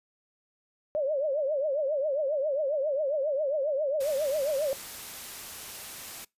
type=tone with vibrato; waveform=sine; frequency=577 Hz; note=D5; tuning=31 cents flat; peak=-25 dBFS; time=0.95-4.73 s; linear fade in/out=0 ms; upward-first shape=triangle; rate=7.4 Hz; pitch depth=180 cents each way
type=noise; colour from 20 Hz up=white; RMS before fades=-41 dBFS; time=4-6.25 s; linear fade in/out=10 ms
effects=noise-tail reverb RT60 0.2 s tail -24 dB re dry + resampled to 32000 Hz